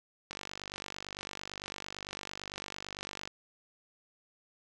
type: click train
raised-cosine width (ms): 0.2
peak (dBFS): -22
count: 146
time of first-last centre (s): 0.31-3.275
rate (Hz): 48.9
effects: none

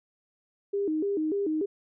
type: tone with vibrato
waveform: sine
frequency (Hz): 353.5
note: F4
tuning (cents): +21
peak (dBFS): -25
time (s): 0.73-1.66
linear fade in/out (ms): 10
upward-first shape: square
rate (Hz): 3.4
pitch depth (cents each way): 220
effects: none

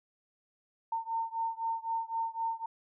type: beating tone pair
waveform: sine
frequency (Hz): 907 / 910.9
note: A#5 / A#5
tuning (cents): -48 / -40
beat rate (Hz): 3.9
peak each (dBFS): -34 / -35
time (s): 0.92-2.66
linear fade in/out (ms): 5
effects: none

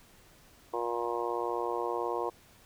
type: harmonic tone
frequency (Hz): 118.7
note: A#2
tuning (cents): +32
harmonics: 3 / 4 / 5 / 6 / 7 / 8 / 9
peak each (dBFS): -36 / -35 / -41 / -39 / -42 / -37 / -39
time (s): 0.73-2.3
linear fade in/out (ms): 10
effects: pink hiss -59 dBFS RMS until 2.65 s

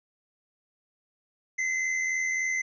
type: tone pair together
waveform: square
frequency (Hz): 1975.5 / 2059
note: B6 / C7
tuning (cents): 0 / -28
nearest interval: minor second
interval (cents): 72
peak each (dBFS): -37 / -27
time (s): 1.58-2.62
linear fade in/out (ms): 10
effects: resampled to 16000 Hz

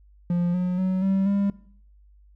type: tone with pitch steps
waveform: triangle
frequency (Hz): 174.61 / 180.56 / 186.71 / 193.07 / 199.65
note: F3 / F#3 / F#3 / G3 / G3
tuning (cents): 0 / -42 / +16 / -26 / +32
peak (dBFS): -18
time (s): 0.3-1.5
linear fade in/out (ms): 2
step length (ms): 240
effects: noise-tail reverb RT60 0.6 s tail -19 dB re dry + added 50 Hz sine -51 dBFS peak until 2.35 s

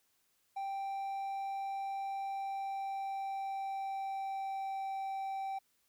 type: tone with pitch glide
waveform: triangle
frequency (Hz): 784 to 776.8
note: G5 to G5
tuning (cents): 0 to -16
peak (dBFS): -34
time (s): 0.56-5.59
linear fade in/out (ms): 10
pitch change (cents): -16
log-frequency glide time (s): 2.25-4.85
effects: white hiss -75 dBFS RMS until 5.88 s

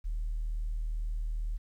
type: tone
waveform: sine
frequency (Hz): 38.89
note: D#1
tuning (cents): 0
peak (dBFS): -29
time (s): 0.04-1.58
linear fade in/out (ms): 20
effects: tanh soft clip ceiling -27 dBFS + 11-bit

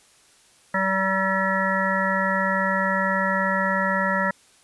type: harmonic tone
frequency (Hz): 191.7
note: G3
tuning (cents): -38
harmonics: 1 / 3 / 5 / 7 / 9 / 10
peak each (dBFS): -27 / -27 / -27 / -27 / -27 / -27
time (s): 0.74-4.31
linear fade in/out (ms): 5
effects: white hiss -56 dBFS RMS until 4.63 s + resampled to 24000 Hz

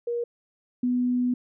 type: tone pair in turn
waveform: sine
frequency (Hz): 474.4 / 247.6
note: A#4 / B3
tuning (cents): +30 / +5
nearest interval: major seventh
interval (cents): 1125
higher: first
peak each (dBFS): -25 / -21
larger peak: second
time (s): 0.07-0.24 / 0.83-1.34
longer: second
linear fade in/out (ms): 5
effects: none

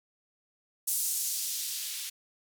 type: noise with band-pass filter sweep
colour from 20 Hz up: violet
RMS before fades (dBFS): -33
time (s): 0.87-2.1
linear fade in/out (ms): 10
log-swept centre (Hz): 8600 to 2700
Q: 1
effects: none

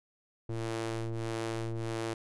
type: ring-modulated tone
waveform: sawtooth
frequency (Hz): 113.1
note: A2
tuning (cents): +48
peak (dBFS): -26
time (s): 0.49-2.14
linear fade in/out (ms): 5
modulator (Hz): 227
effects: resampled to 24000 Hz

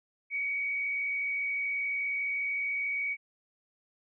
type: tone with frequency modulation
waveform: sine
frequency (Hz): 2257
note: C#7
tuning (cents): +31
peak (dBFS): -29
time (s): 0.3-3.17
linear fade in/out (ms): 50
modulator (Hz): 59.5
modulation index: 0.73
effects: none

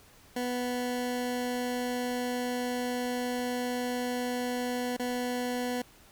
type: tone with dropouts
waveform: 20% pulse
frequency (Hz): 246.9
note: B3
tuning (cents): 0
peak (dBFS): -25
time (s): 0.36-5.82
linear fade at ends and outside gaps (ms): 5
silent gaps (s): 4.967-4.995
effects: pink hiss -57 dBFS RMS until 6.11 s

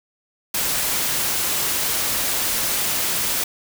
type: noise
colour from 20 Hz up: white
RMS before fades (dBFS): -22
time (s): 0.54-3.44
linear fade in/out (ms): 5
effects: none

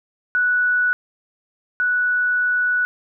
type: tone pair in turn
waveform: sine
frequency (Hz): 1476 / 1476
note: F#6 / F#6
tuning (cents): -5 / -5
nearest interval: unison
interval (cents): 0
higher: neither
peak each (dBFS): -15 / -16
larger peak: first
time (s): 0.35-0.93 / 1.8-2.85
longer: second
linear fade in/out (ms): 0
effects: none

